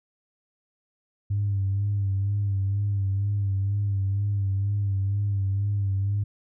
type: tone with vibrato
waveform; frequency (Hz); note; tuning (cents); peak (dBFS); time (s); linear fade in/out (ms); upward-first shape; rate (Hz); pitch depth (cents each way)
sine; 99.6; G2; +28; -21; 1.3-6.24; 10; sine; 2.1; 47
effects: tanh soft clip ceiling -18 dBFS